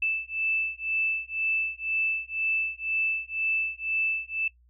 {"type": "beating tone pair", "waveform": "sine", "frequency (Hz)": [2637, 2639], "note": ["E7", "E7"], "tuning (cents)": [0, 1], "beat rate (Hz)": 2, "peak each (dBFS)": -29, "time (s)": [0.02, 4.48], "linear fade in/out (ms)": 5, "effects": ["noise-tail reverb RT60 0.1 s tail -18 dB re dry", "added 60 Hz sine -57 dBFS peak until 4.69 s"]}